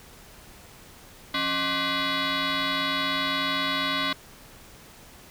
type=tone with frequency modulation; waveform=sine; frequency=1166 Hz; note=D6; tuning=13 cents flat; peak=-22 dBFS; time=1.34-4.13 s; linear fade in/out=5 ms; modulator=446 Hz; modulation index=6.8; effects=tanh soft clip ceiling -21 dBFS + pink hiss -49 dBFS RMS until 5.3 s